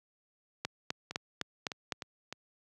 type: two click trains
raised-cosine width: 0.2 ms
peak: -15 / -22 dBFS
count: 6 / 5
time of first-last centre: 0.65-1.922 / 1.11-2.326 s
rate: 3.93 / 3.29 Hz
effects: high-pass 100 Hz 12 dB/octave